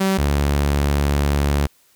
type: tone pair in turn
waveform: sawtooth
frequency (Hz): 192.2 / 71.56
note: G3 / D2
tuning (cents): -34 / -44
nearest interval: octave + perfect fourth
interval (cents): 1710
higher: first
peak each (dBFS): -12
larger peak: neither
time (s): 0-0.18 / 0.18-1.67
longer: second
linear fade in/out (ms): 10
effects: white hiss -57 dBFS RMS until 1.95 s

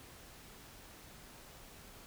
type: silence
effects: pink hiss -55 dBFS RMS until 2.06 s

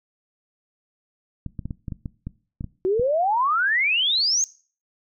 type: clicks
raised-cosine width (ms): 5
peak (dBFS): -18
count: 11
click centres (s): 1.463 / 1.592 / 1.656 / 1.708 / 1.882 / 1.922 / 2.058 / 2.27 / 2.609 / 2.643 / 2.996
type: exponential sweep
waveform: sine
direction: up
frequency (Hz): 361.7 to 6645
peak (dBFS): -18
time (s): 2.85-4.44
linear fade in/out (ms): 0
effects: noise-tail reverb RT60 0.4 s tail -20 dB re dry

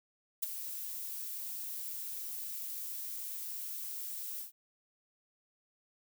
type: noise with ADSR envelope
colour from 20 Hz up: violet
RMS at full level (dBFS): -31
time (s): 0.42-4.52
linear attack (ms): 12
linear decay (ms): 17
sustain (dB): -10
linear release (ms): 120
effects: none

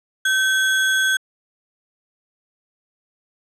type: tone with sample-and-hold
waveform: sine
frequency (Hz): 1544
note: G6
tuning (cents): -27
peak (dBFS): -15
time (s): 0.25-1.17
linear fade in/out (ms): 5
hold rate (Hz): 4900
effects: low-pass 9000 Hz 12 dB/octave

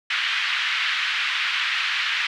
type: band-pass noise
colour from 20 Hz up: white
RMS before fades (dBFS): -24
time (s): 0.1-2.27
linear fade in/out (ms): 5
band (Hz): 1400 to 3200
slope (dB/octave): 24
effects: none

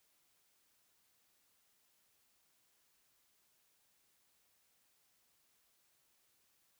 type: silence
effects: white hiss -75 dBFS RMS until 6.79 s

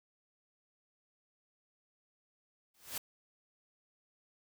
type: noise with exponential growth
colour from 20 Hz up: white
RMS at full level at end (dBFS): -35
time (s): 2.74-2.98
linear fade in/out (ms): 5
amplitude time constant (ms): 52
effects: none

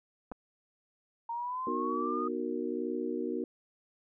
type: clicks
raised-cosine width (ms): 1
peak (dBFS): -28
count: 2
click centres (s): 0.316 / 0.32
type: linear sweep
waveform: sine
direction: up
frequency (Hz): 922 to 1244.5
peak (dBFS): -33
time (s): 1.29-2.28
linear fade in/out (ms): 5
type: chord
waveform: sine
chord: B major seventh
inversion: none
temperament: just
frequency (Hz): 246.9 / 308.7 / 370.4 / 463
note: B3 / D#4 / F#4 / A#4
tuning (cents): 0 / -14 / +2 / -12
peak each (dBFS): -37 / -37 / -36 / -38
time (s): 1.67-3.44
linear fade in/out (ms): 2
effects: none

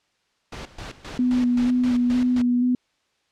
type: noise with tremolo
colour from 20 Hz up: pink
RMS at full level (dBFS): -35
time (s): 0.52-2.42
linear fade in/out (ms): 5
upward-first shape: square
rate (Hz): 3.8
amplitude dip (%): 80
type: tone with vibrato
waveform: sine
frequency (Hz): 246.9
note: B3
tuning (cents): 0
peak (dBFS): -17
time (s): 1.19-2.75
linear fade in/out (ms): 2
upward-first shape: square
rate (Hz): 2.1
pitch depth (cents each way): 17
effects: white hiss -68 dBFS RMS until 3.31 s + low-pass 5000 Hz 12 dB/octave

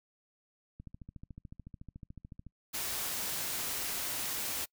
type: click train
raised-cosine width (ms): 5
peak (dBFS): -34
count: 24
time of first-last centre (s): 0.8-2.467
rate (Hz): 13.8
type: noise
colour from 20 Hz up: white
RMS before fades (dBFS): -36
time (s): 2.73-4.66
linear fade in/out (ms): 20
effects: noise-tail reverb RT60 0.1 s tail -26 dB re dry

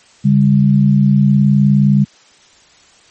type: tone pair together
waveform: sine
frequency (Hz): 141.55 / 201.1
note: C#3 / G3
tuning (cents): +37 / +44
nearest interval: tritone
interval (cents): 607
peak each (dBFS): -10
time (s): 0.24-2.05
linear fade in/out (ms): 20
effects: white hiss -47 dBFS RMS until 3.1 s + MP3 32 kbps

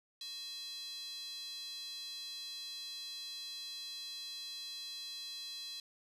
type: tone with high-pass filter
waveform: square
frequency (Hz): 370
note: F#4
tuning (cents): 0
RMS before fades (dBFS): -45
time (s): 0.21-5.8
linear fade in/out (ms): 2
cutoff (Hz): 3900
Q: 7.2
effects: resampled to 32000 Hz

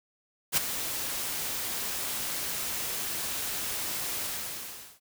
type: noise with ADSR envelope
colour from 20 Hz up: white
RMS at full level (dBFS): -22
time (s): 0.52-5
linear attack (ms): 52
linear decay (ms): 12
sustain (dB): -11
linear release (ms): 780
effects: none

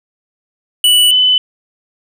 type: tone pair in turn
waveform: square / sine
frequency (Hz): 2960 / 3010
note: F#7 / F#7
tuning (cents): 0 / +29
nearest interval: unison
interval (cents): 29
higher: second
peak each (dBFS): -7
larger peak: neither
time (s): 0.84-1.11 / 1.11-1.38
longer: neither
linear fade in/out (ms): 2
effects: none

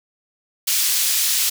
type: high-pass noise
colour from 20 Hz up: pink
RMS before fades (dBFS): -19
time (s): 0.67-1.5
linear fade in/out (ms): 10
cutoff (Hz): 4000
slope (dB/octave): 12
effects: none

